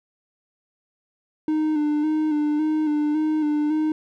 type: tone with vibrato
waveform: triangle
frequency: 304 Hz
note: D#4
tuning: 40 cents flat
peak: -17 dBFS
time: 1.48-3.92 s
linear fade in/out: 2 ms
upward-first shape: square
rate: 1.8 Hz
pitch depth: 32 cents each way
effects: none